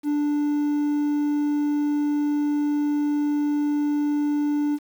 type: tone with quantisation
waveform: triangle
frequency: 293.7 Hz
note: D4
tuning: in tune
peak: -18 dBFS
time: 0.03-4.79 s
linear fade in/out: 50 ms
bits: 8
effects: none